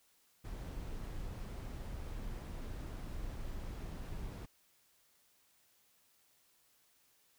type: noise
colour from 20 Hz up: brown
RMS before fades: -43 dBFS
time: 0.44-4.46 s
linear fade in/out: 10 ms
effects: white hiss -71 dBFS RMS until 7.38 s